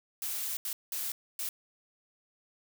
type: noise bursts at uneven times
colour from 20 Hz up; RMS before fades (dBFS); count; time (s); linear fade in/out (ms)
blue; -35; 4; 0.22-0.57 / 0.65-0.73 / 0.92-1.12 / 1.39-1.49; 2
effects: none